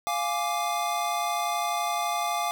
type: chord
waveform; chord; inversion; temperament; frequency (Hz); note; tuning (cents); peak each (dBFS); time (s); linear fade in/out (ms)
square; D diminished; first; equal; 698.5 / 830.6 / 1174.7; F5 / Ab5 / D6; 0 / 0 / 0; -30 / -32 / -31; 0.07-2.51; 0
effects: none